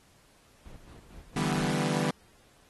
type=noise with tremolo; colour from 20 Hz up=brown; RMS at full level=-47 dBFS; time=0.65-1.74 s; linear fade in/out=10 ms; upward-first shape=square; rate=4.4 Hz; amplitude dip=60%
type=chord; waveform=sawtooth; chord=E minor seventh; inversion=third; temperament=equal; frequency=146.83 / 164.81 / 196 / 246.9 Hz; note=D3 / E3 / G3 / B3; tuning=0 / 0 / 0 / 0 cents; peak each=-28 dBFS; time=1.36-2.11 s; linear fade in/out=5 ms
effects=pink hiss -62 dBFS RMS until 2.69 s + AAC 32 kbps